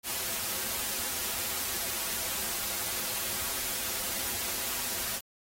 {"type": "noise with comb filter", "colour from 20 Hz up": "white", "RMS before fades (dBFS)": -33, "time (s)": [0.03, 5.21], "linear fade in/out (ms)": 50, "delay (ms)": 6.7, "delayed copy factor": -0.65, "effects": ["AAC 48 kbps"]}